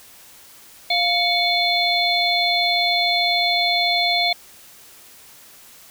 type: harmonic tone with a mistuned harmonic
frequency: 698.5 Hz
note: F5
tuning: in tune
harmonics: 1 / 3 / 5 / 6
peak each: -22 / -22 / -22 / -22 dBFS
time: 0.9-4.33 s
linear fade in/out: 5 ms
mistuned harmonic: 3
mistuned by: +100 cents
effects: white hiss -46 dBFS RMS until 5.9 s